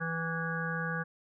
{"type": "harmonic tone with a mistuned harmonic", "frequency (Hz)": 164.81, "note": "E3", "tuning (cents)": 0, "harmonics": [1, 3, 5, 7, 9, 10], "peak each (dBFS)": [-35, -41, -45, -41, -38, -37], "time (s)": [0, 1.04], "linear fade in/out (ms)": 20, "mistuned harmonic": 9, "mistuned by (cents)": -22, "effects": []}